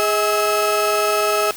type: tone cluster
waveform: 35% pulse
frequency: 415 / 638 / 1296 Hz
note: G#4 / D#5 / E6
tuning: -1 / +43 / -30 cents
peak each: -19 dBFS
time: 0-1.51 s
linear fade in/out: 0 ms
effects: white hiss -35 dBFS RMS until 1.56 s